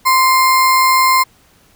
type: tone with sample-and-hold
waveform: sine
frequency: 1038 Hz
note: C6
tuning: 14 cents flat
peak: -8 dBFS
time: 0.05-1.24 s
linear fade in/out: 20 ms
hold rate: 3150 Hz
effects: pink hiss -51 dBFS RMS until 1.75 s